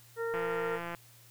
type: harmonic tone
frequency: 460.7 Hz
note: A#4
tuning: 20 cents flat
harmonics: 1 / 2 / 3 / 4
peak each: -32 / -44 / -40 / -44 dBFS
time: 0.16-0.8 s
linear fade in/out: 50 ms
type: click train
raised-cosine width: 0.5 ms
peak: -24 dBFS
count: 105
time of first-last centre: 0.34-0.948 s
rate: 171 Hz
effects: added 118 Hz sine -59 dBFS peak until 1.3 s + white hiss -59 dBFS RMS until 1.3 s